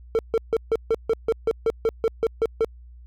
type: tone bursts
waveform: triangle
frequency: 451.1 Hz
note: A4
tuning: 43 cents sharp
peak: -15 dBFS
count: 14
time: 0.15-2.646 s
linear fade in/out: 0 ms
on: 39 ms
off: 150 ms
effects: added 60 Hz sine -42 dBFS peak until 3.06 s